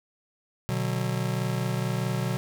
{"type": "chord", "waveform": "square", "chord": "B minor", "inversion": "none", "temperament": "just", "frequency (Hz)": [123.47, 148.16, 185.21], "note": ["B2", "D3", "F#3"], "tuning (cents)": [0, 16, 2], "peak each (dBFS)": [-29, -33, -32], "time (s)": [0.69, 2.37], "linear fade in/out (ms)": 0, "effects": []}